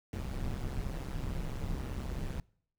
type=noise with amplitude modulation; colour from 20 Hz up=brown; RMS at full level=-33 dBFS; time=0.13-2.4 s; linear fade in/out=2 ms; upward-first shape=sine; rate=132 Hz; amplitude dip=80%; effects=noise-tail reverb RT60 0.6 s tail -25 dB re dry